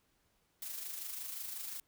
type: noise with amplitude modulation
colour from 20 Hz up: blue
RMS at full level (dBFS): -41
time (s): 0.62-1.8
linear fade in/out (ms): 2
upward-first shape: sine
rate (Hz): 25.6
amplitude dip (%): 45
effects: pink hiss -75 dBFS RMS until 1.87 s